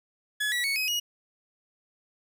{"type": "tone with pitch steps", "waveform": "30% pulse", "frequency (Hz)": [1700, 1941.5, 2217, 2532, 2892], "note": ["G#6", "B6", "C#7", "D#7", "F#7"], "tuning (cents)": [40, -30, 0, 30, -40], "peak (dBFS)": -23, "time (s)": [0.4, 1], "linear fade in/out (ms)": 10, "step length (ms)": 120, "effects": []}